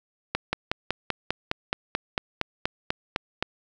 slowing click train, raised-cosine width 0.3 ms, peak -8 dBFS, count 15, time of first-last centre 0.35-3.426 s, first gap 180 ms, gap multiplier 1.03, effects none

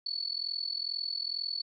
sine tone with amplitude modulation, 4435 Hz, C#8, in tune, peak -28 dBFS, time 0.06-1.62 s, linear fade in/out 5 ms, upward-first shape sine, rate 42.2 Hz, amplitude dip 90%, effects none

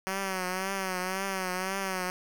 5% pulse tone with vibrato, 188.6 Hz, F#3, 33 cents sharp, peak -19 dBFS, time 0.07-2.1 s, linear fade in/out 0 ms, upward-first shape triangle, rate 1.9 Hz, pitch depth 74 cents each way, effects 8-bit

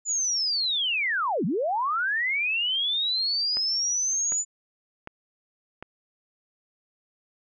sine linear two-way sweep, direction down then up, 7050 to 150 to 7050 Hz, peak -23 dBFS, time 0.05-4.45 s, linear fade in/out 50 ms, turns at 1.45 s
click train, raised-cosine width 0.5 ms, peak -22 dBFS, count 4, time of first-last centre 3.57-5.826 s, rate 1.33 Hz
effects none

